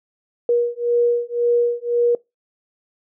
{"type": "beating tone pair", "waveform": "sine", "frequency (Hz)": [476.5, 478.4], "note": ["A#4", "A#4"], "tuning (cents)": [38, 45], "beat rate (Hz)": 1.9, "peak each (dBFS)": -19, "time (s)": [0.49, 2.15], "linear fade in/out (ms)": 2, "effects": ["noise-tail reverb RT60 0.2 s tail -22 dB re dry"]}